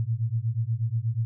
sine beating tone pair, 110 / 118.3 Hz, A2 / A#2, 0 / +26 cents, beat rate 8.3 Hz, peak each -27 / -27 dBFS, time 0-1.25 s, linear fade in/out 0 ms, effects none

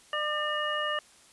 harmonic tone with a mistuned harmonic, 601 Hz, D5, 40 cents sharp, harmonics 1 / 2 / 3 / 5, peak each -34 / -32 / -33 / -34 dBFS, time 0.13-0.99 s, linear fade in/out 2 ms, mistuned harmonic 5, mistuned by -69 cents, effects white hiss -57 dBFS RMS until 1.32 s + resampled to 24000 Hz

